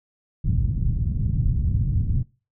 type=low-pass noise; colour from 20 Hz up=white; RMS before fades=-22 dBFS; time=0.44-2.23 s; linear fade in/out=10 ms; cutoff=140 Hz; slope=24 dB/octave; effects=noise-tail reverb RT60 0.3 s tail -20 dB re dry